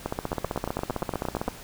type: two click trains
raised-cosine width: 1 ms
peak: -13 / -14 dBFS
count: 23 / 11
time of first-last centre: 0.06-1.479 / 0.33-1.483 s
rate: 15.5 / 8.67 Hz
effects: pink hiss -44 dBFS RMS until 1.63 s